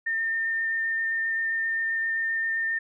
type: tone with vibrato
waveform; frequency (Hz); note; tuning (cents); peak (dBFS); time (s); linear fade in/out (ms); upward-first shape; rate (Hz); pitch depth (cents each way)
sine; 1811; A6; +49; -24; 0.06-2.79; 10; sine; 7.6; 9
effects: none